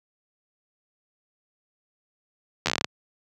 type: slowing click train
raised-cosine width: 0.2 ms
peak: -5 dBFS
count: 10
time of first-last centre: 2.66-2.845 s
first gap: 11 ms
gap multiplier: 1.15
effects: high-pass 100 Hz 12 dB/octave